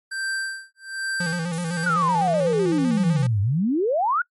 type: tone with tremolo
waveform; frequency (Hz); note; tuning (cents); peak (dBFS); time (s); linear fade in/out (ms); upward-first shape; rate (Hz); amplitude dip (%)
square; 1568; G6; 0; -24; 0.11-1.86; 10; sine; 1.2; 100
type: tone with vibrato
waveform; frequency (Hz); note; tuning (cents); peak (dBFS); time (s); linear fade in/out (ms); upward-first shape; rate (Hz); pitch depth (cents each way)
square; 169.6; E3; +50; -25; 1.2-3.27; 5; square; 7.9; 64
type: noise with exponential decay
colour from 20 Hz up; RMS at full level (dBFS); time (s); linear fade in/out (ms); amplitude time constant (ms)
violet; -32; 1.53-3.6; 1; 450
type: exponential two-way sweep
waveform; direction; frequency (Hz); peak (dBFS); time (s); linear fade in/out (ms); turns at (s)
sine; down then up; 1500 to 95.8 to 1500; -18; 1.86-4.22; 5; 3.41
effects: noise-tail reverb RT60 0.1 s tail -26 dB re dry + MP3 48 kbps